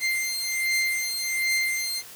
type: beating tone pair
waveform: sawtooth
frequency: 2093 / 2094.3 Hz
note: C7 / C7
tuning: 0 / +1 cents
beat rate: 1.3 Hz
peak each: -24 / -23 dBFS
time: 0-2.03 s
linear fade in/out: 50 ms
effects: white hiss -44 dBFS RMS until 2.15 s + high-pass 60 Hz 12 dB/octave